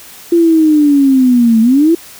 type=linear two-way sweep; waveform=sine; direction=down then up; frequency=344.2 to 220 to 344.2 Hz; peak=-5 dBFS; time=0.32-1.95 s; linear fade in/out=5 ms; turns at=1.61 s; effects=white hiss -35 dBFS RMS until 2.19 s